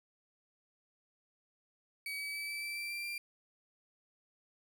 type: tone with pitch steps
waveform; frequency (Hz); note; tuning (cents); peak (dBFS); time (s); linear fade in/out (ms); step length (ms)
35% pulse; 2272 / 2286 / 2301 / 2316 / 2330 / 2345 / 2360 / 2375; C#7 / D7 / D7 / D7 / D7 / D7 / D7 / D7; +42 / -47 / -36 / -25 / -14 / -3 / +8 / +19; -36; 2.06-3.18; 2; 140
effects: none